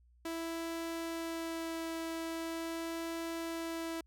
sawtooth tone with vibrato, 329.6 Hz, E4, in tune, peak -33 dBFS, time 0.25-4.01 s, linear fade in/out 5 ms, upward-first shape sine, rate 0.42 Hz, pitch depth 9 cents each way, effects added 60 Hz sine -62 dBFS peak until 4.06 s

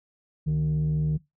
sine tone pair together, 68.11 / 152.9 Hz, C#2 / D#3, -30 / -30 cents, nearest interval octave + major second, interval 1400 cents, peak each -30 / -20 dBFS, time 0.46-1.18 s, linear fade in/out 20 ms, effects noise-tail reverb RT60 0.2 s tail -21 dB re dry + tanh soft clip ceiling -20 dBFS

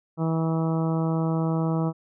harmonic tone, 162.2 Hz, E3, 28 cents flat, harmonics 1 / 2 / 3 / 4 / 5 / 6 / 7 / 8, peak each -23 / -29 / -33 / -35 / -37 / -39 / -40 / -41 dBFS, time 0.17-1.93 s, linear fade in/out 50 ms, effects none

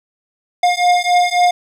square beating tone pair, 710 / 713.7 Hz, F5 / F5, +28 / +37 cents, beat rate 3.7 Hz, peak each -15 dBFS, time 0.63-1.51 s, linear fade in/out 5 ms, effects low-pass 7000 Hz 12 dB/octave + 8-bit

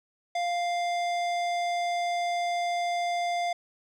sine tone with hard clipping, 698.5 Hz, F5, in tune, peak -28 dBFS, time 0.35-3.53 s, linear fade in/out 5 ms, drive 15 dB, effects none

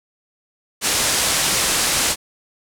white low-pass noise, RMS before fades -19 dBFS, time 0.81-2.16 s, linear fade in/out 50 ms, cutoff 10000 Hz, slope 24 dB/octave, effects none

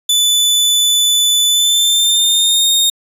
sawtooth tone with pitch glide, 3492 to 3691 Hz, A7 to A#7, -14 to -18 cents, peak -7 dBFS, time 0.09-2.9 s, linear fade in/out 5 ms, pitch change +96 cents, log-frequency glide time 1.47-2.68 s, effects resampled to 32000 Hz

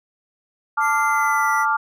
sine chord, D minor, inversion second, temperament equal, 880 / 1174.7 / 1396.9 Hz, A5 / D6 / F6, 0 / 0 / 0 cents, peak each -21 dBFS, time 0.77-1.77 s, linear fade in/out 10 ms
square tone with pitch glide, 2066 to 1969.3 Hz, C7 to B6, -22 to -5 cents, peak -27 dBFS, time 0.8-1.66 s, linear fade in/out 50 ms, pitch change -83 cents, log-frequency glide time 1.07-1.52 s
effects none

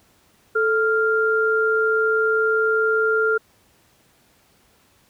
sine tone pair together, 439.7 / 1395 Hz, A4 / F6, -1 / -2 cents, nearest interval octave + minor sixth, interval 1999 cents, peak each -19 dBFS, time 0.55-3.38 s, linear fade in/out 10 ms, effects pink hiss -58 dBFS RMS until 5.09 s + high-pass 60 Hz 12 dB/octave

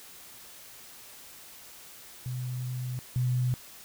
sine tone pair in turn, 125.8 / 125.29 Hz, B2 / B2, +32 / +25 cents, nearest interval unison, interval 7 cents, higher first, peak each -31 / -24 dBFS, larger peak second, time 2.26-2.99 / 3.16-3.54 s, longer first, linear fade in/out 0 ms, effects white hiss -49 dBFS RMS until 3.84 s

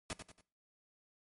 pink noise with echo, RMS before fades -40 dBFS, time 0.1-0.13 s, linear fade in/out 0 ms, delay 93 ms, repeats 3, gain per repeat -8 dB, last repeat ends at 0.409 s, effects noise-tail reverb RT60 0.4 s tail -20 dB re dry + MP3 48 kbps

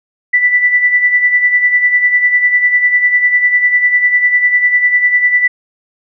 sine tone with tremolo, 1975.5 Hz, B6, in tune, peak -5 dBFS, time 0.33-5.48 s, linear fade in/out 10 ms, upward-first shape sine, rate 10 Hz, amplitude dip 60%, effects none

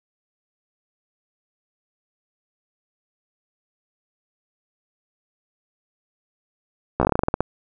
slowing click train, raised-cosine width 1 ms, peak -4 dBFS, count 13, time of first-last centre 7-7.406 s, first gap 14 ms, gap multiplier 1.15, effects none

